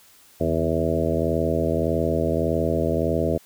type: harmonic tone with a mistuned harmonic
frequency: 81.7 Hz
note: E2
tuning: 15 cents flat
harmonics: 1 / 2 / 3 / 4 / 5 / 6 / 7 / 8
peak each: -28 / -28 / -28 / -28 / -28 / -28 / -28 / -28 dBFS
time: 0.4-3.38 s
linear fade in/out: 10 ms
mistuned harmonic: 2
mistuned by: -66 cents
effects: white hiss -53 dBFS RMS until 3.45 s